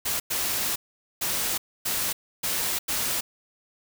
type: noise bursts at uneven times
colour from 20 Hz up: white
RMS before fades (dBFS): -27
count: 6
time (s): 0.05-0.2 / 0.3-0.76 / 1.21-1.58 / 1.85-2.13 / 2.43-2.79 / 2.88-3.21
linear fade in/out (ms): 10
effects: none